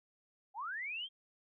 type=linear sweep; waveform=sine; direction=up; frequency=740 to 3255 Hz; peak=-38 dBFS; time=0.54-1.09 s; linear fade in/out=50 ms; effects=none